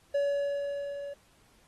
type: tone with level ramp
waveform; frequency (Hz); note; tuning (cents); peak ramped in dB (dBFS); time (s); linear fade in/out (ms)
triangle; 567; C#5; +39; -22 to -35; 0.14-1.14; 10
effects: pink hiss -64 dBFS RMS until 1.67 s + AAC 32 kbps